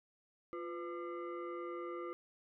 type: tone with frequency modulation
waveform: sine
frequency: 349.2 Hz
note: F4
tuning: in tune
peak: -40 dBFS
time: 0.53-2.13 s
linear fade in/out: 0 ms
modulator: 850 Hz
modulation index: 1.1
effects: none